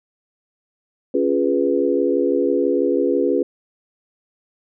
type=chord; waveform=sine; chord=C# dominant seventh; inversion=none; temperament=equal; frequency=277.2 / 349.2 / 415.3 / 493.9 Hz; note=C#4 / E#4 / G#4 / B4; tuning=0 / 0 / 0 / 0 cents; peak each=-21 dBFS; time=1.14-3.43 s; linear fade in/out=5 ms; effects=none